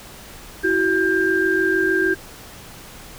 sine tone cluster, 330.8 / 377.4 / 1593 Hz, E4 / F#4 / G6, +6 / +34 / +27 cents, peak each -22 / -20 / -19 dBFS, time 0.63-2.15 s, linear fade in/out 20 ms, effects pink hiss -40 dBFS RMS until 3.18 s

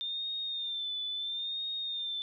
sine tone with vibrato, 3600 Hz, A7, 39 cents sharp, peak -33 dBFS, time 0.01-2.22 s, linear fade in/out 0 ms, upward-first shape sine, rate 0.74 Hz, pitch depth 56 cents each way, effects none

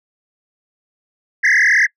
sine tone with frequency modulation, 1864.7 Hz, A#6, in tune, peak -7 dBFS, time 1.43-1.87 s, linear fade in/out 20 ms, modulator 38.4 Hz, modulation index 5.9, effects noise-tail reverb RT60 0.1 s tail -26 dB re dry + tanh soft clip ceiling -9 dBFS

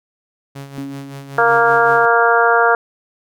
sawtooth tone with tremolo, 138.59 Hz, C#3, in tune, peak -24 dBFS, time 0.55-2.06 s, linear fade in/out 10 ms, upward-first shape sine, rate 5.3 Hz, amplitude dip 60%
sine tone with exponential decay, 276.5 Hz, C#4, 4 cents flat, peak -23 dBFS, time 0.78-2.58 s, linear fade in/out 0 ms, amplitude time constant 390 ms
harmonic tone, 233.1 Hz, A#3, in tune, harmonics 2 / 3 / 4 / 5 / 6 / 7, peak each -16 / -16 / -18 / -19 / -15 / -20 dBFS, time 1.38-2.75 s, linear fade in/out 2 ms
effects none

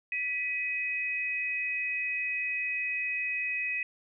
sine tone pair together, 1971 / 2524 Hz, B6 / D#7, -4 / +24 cents, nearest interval major third, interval 428 cents, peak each -35 / -30 dBFS, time 0.12-3.83 s, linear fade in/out 2 ms, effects none

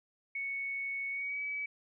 sine tone with pitch glide, 2217 to 2285 Hz, C#7 to D7, 0 to -48 cents, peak -34 dBFS, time 0.35-1.66 s, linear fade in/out 5 ms, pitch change +52 cents, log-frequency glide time 1.1-1.42 s, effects none

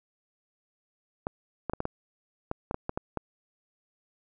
clicks, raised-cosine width 1 ms, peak -16 dBFS, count 11, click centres 1.269 / 1.697 / 1.735 / 1.804 / 1.854 / 2.514 / 2.711 / 2.744 / 2.894 / 2.975 / 3.173 s, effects none

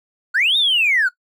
triangle linear two-way sweep, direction up then down, 1396.9 to 3749 to 1399 Hz, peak -10 dBFS, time 0.34-1.09 s, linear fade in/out 20 ms, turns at 0.57 s, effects noise-tail reverb RT60 0.1 s tail -20 dB re dry + tanh soft clip ceiling -11 dBFS

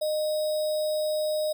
sine tone with sample-and-hold, 614 Hz, D#5, 23 cents flat, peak -24 dBFS, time 0.01-1.53 s, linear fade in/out 10 ms, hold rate 4410 Hz, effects none

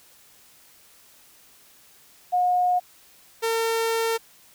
sine / sawtooth tone pair in turn, 721 / 454.2 Hz, F#5 / A#4, -45 / -45 cents, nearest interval minor sixth, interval 800 cents, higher first, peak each -18 dBFS, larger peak neither, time 2.32-2.8 / 3.42-4.18 s, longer second, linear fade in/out 20 ms, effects white hiss -54 dBFS RMS until 4.54 s

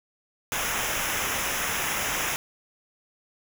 pink noise with comb filter, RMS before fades -28 dBFS, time 0.52-2.36 s, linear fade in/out 0 ms, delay 0.23 ms, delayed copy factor -0.75, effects none

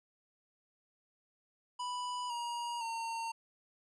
square tone with pitch steps, 987.8 / 949.8 / 913.2 Hz, B5 / A#5 / A#5, 0 / +32 / -36 cents, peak -37 dBFS, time 1.79-3.32 s, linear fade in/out 10 ms, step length 510 ms, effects resampled to 22050 Hz

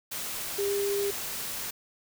sine tone in noise, 401.8 Hz, G4, 43 cents sharp, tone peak -26 dBFS, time 0.58-1.11 s, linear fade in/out 10 ms, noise white, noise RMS -35 dBFS, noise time 0.11-1.71 s, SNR +6 dB, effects none

